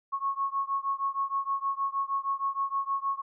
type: beating tone pair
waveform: sine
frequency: 1096 / 1102.4 Hz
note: C#6 / C#6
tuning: -20 / -10 cents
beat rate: 6.4 Hz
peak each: -30 / -31 dBFS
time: 0.12-3.22 s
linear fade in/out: 20 ms
effects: none